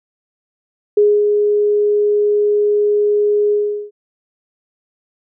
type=tone with ADSR envelope; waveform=sine; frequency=415.3 Hz; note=G#4; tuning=in tune; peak=-7 dBFS; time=0.97-3.91 s; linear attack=5 ms; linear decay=250 ms; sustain=-4 dB; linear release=390 ms; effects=none